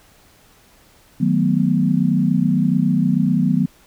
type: chord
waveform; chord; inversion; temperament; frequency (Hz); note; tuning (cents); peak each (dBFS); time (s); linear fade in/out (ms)
sine; B dominant seventh; first; equal; 155.56 / 185 / 220 / 246.9; D#3 / F#3 / A3 / B3; 0 / 0 / 0 / 0; -20 / -18 / -22 / -19; 1.2-3.66; 10
effects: pink hiss -52 dBFS RMS until 3.86 s